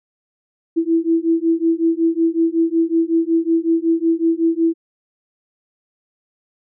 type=beating tone pair; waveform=sine; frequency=327.3 / 332.7 Hz; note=E4 / E4; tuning=-12 / +16 cents; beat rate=5.4 Hz; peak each=-17 dBFS; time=0.76-4.74 s; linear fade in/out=20 ms; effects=none